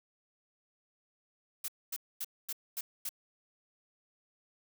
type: noise bursts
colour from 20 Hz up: blue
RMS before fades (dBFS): -37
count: 6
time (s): 1.64-3.092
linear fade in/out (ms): 5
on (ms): 42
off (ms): 240
effects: none